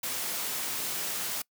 white high-pass noise, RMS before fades -33 dBFS, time 0.03-1.42 s, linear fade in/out 5 ms, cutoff 130 Hz, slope 12 dB/octave, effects noise-tail reverb RT60 0.1 s tail -24 dB re dry

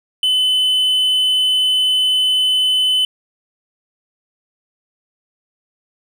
triangle tone, 3024 Hz, F#7, 37 cents sharp, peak -11 dBFS, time 0.23-3.05 s, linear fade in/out 2 ms, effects none

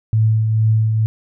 sine tone with tremolo, 110 Hz, A2, in tune, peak -10 dBFS, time 0.13-1.06 s, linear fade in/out 0 ms, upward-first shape triangle, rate 2.2 Hz, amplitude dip 40%, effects none

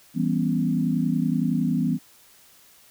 sine chord, C# half-diminished seventh, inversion first, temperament equal, 164.81 / 196 / 246.9 / 277.2 Hz, E3 / G3 / B3 / C#4, 0 / 0 / 0 / 0 cents, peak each -25 / -27 / -24 / -29 dBFS, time 0.14-1.99 s, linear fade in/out 50 ms, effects white hiss -54 dBFS RMS until 2.9 s

